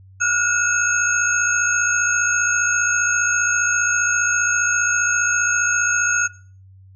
sine tone cluster, 1392 / 1447 / 2600 / 6540 Hz, F6 / F#6 / E7 / G#8, -6 / -39 / -24 / -28 cents, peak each -26 / -18 / -26 / -21 dBFS, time 0.2-6.28 s, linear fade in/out 20 ms, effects noise-tail reverb RT60 0.4 s tail -19 dB re dry + added 95 Hz sine -43 dBFS peak until 6.95 s

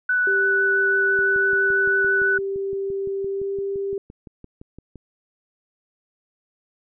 sine tone with vibrato, 1487 Hz, F#6, 8 cents sharp, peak -17 dBFS, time 0.09-2.38 s, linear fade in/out 5 ms, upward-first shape sine, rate 6 Hz, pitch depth 9 cents each way
sine tone with pitch glide, 392 to 395.2 Hz, G4 to G4, 0 to +14 cents, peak -23 dBFS, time 0.27-3.98 s, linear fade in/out 2 ms, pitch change +14 cents, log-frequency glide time 3.26-3.56 s
click train, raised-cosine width 3 ms, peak -27 dBFS, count 23, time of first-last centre 1.19-4.957 s, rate 5.84 Hz
effects none

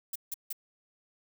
violet noise bursts, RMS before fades -35 dBFS, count 3, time 0.13-0.528 s, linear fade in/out 5 ms, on 26 ms, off 160 ms, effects none

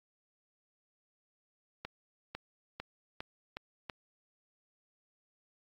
accelerating click train, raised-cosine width 0.3 ms, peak -23 dBFS, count 6, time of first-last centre 1.85-3.898 s, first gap 500 ms, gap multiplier 0.9, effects AAC 64 kbps

